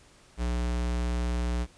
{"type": "tone", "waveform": "square", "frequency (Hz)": 60, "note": "B1", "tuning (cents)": -49, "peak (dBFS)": -27, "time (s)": [0.37, 1.67], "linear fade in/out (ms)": 50, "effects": ["pink hiss -57 dBFS RMS until 1.77 s", "resampled to 22050 Hz"]}